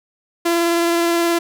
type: tone with vibrato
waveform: sawtooth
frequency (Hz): 339.7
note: F4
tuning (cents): -48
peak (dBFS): -11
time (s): 0.45-1.39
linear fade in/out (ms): 10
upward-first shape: sine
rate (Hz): 19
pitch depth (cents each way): 12
effects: none